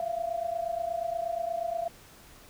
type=tone pair together; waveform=sine; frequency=670.1 / 698.5 Hz; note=E5 / F5; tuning=+28 / 0 cents; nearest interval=minor second; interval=72 cents; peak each=-31 / -33 dBFS; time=0-1.88 s; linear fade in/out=2 ms; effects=pink hiss -53 dBFS RMS until 2.49 s